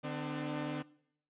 sawtooth tone cluster, 149 / 256.8 / 298.9 Hz, D3 / C4 / D4, +25 / -32 / +31 cents, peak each -37 / -37 / -36 dBFS, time 0.03-0.83 s, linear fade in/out 20 ms, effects noise-tail reverb RT60 0.7 s tail -21 dB re dry + resampled to 8000 Hz

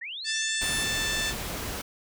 sine linear sweep, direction up, 1738 to 11020 Hz, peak -34 dBFS, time 0.01-0.84 s, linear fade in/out 10 ms
harmonic tone, 884 Hz, A5, 8 cents sharp, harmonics 2 / 3 / 4 / 5 / 6 / 7 / 8 / 9 / 10, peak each -31 / -36 / -32 / -39 / -39 / -39 / -39 / -42 / -42 dBFS, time 0.24-1.34 s, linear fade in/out 50 ms
pink noise, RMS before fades -34 dBFS, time 0.61-1.82 s, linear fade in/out 10 ms
effects none

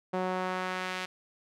sawtooth tone with band-pass filter sweep, 184.5 Hz, F#3, 5 cents flat, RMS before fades -33 dBFS, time 0.13-1.06 s, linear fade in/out 10 ms, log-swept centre 640 to 2600 Hz, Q 0.9, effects none

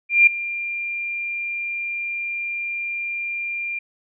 sine tone with ADSR envelope, 2390 Hz, D7, 30 cents sharp, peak -7 dBFS, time 0.09-3.79 s, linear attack 180 ms, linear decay 4 ms, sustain -17 dB, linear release 6 ms, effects none

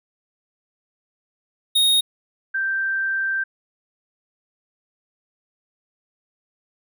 square / sine tone pair in turn, 3729 / 1567.9 Hz, A#7 / G6, 0 / 0 cents, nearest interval octave + minor third, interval 1500 cents, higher first, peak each -15 / -20 dBFS, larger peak first, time 1.75-2.01 / 2.54-3.44 s, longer second, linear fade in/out 10 ms, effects none

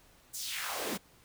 pink noise with high-pass filter sweep, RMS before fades -37 dBFS, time 0.33-0.98 s, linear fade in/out 20 ms, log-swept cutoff 8200 to 200 Hz, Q 2, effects pink hiss -62 dBFS RMS until 1.24 s

